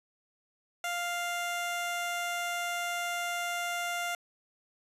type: tone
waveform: 15% pulse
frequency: 698.5 Hz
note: F5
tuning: in tune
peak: -25 dBFS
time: 0.84-4.15 s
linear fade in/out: 2 ms
effects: resampled to 32000 Hz